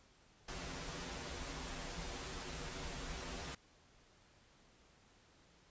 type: noise with comb filter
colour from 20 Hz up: pink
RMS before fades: -45 dBFS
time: 0.48-3.55 s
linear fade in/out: 5 ms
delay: 9.4 ms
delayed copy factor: -0.75
effects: pink hiss -67 dBFS RMS until 5.7 s + resampled to 16000 Hz